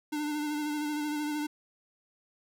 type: tone with vibrato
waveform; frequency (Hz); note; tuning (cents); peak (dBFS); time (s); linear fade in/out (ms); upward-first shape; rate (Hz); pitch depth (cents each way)
square; 298.5; D4; +28; -31; 0.12-1.47; 10; sine; 13; 29
effects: none